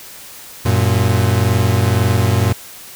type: tone pair together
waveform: 40% pulse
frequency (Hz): 94.6 / 116.54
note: F#2 / A#2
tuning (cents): +39 / 0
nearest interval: major third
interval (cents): 361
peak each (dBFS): -14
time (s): 0.65-2.53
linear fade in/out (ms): 10
effects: white hiss -36 dBFS RMS until 2.95 s